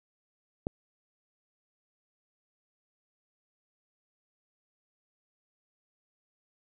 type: click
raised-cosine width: 2 ms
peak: -17 dBFS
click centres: 0.669 s
effects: none